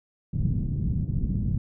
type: low-pass noise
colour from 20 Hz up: white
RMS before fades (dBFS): -26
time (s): 0.33-1.58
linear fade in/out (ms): 5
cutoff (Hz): 180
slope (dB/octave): 24
effects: none